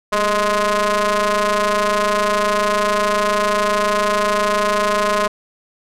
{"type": "ring-modulated tone", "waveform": "sawtooth", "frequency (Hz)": 211.4, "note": "G#3", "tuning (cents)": 31, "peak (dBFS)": -8, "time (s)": [0.12, 5.28], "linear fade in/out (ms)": 10, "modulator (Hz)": 832, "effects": ["low-pass 10000 Hz 12 dB/octave"]}